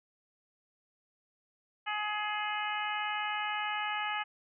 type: harmonic tone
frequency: 420.8 Hz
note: G#4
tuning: 23 cents sharp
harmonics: 2 / 3 / 4 / 5 / 6 / 7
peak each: -36 / -38 / -39 / -40 / -41 / -41 dBFS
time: 1.86-4.24 s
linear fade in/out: 20 ms
effects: none